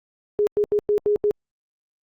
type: tone bursts at uneven times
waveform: sine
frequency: 415.3 Hz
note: G#4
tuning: in tune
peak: -16 dBFS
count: 6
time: 0.39-0.47 / 0.57-0.64 / 0.72-0.79 / 0.89-0.98 / 1.06-1.16 / 1.24-1.31 s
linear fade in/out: 0 ms
effects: Opus 48 kbps